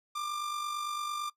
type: tone with amplitude modulation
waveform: 45% pulse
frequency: 1190 Hz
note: D6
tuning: 22 cents sharp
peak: -31 dBFS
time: 0.15-1.3 s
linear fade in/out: 10 ms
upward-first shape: sine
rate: 48.9 Hz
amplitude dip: 45%
effects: noise-tail reverb RT60 0.1 s tail -21 dB re dry + low-pass 11000 Hz 12 dB/octave

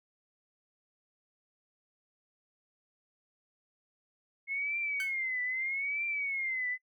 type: tone with vibrato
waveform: sine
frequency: 2164 Hz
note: C#7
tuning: 42 cents flat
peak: -31 dBFS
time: 4.47-6.78 s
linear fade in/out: 50 ms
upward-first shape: triangle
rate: 0.79 Hz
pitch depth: 160 cents each way
type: tone with exponential decay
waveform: sawtooth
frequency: 1537 Hz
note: G6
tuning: 35 cents flat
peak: -31 dBFS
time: 5-5.17 s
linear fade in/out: 1 ms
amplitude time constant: 36 ms
effects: noise-tail reverb RT60 0.1 s tail -23 dB re dry

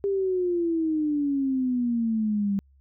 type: exponential sweep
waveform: sine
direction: down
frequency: 401.8 to 196 Hz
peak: -22 dBFS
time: 0.04-2.59 s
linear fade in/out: 0 ms
effects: added 68 Hz sine -55 dBFS peak until 2.8 s

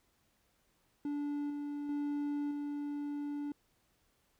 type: tone with level steps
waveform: triangle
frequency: 290.1 Hz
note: D4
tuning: 21 cents flat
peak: -32 / -35 / -31 / -34 dBFS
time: 1.05-3.52 s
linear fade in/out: 2 ms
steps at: 1.5 / 1.89 / 2.51 s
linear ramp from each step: 2 ms
effects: pink hiss -74 dBFS RMS until 4.39 s

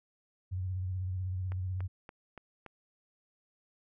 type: tone with vibrato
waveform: sine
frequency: 92.5 Hz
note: F#2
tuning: in tune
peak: -32 dBFS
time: 0.51-1.88 s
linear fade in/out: 20 ms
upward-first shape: triangle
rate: 16 Hz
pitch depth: 62 cents each way
type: click train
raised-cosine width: 0.5 ms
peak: -31 dBFS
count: 5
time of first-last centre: 1.52-2.663 s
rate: 3.5 Hz
effects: none

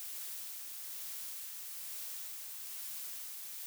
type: noise with tremolo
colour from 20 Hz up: blue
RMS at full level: -43 dBFS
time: 0-3.66 s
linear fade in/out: 0 ms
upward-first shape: sine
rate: 1.1 Hz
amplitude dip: 25%
effects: none

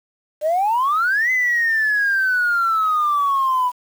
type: exponential two-way sweep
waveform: sine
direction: up then down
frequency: 587.3 to 2048 to 979 Hz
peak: -14 dBFS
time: 0.41-3.72 s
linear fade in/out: 50 ms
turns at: 1.31 s
effects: tanh soft clip ceiling -12 dBFS + 7-bit

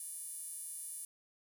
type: tone with high-pass filter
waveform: sawtooth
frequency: 587.3 Hz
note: D5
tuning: in tune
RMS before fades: -45 dBFS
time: 0-1.05 s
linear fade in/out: 2 ms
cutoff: 10000 Hz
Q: 5.9
effects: none

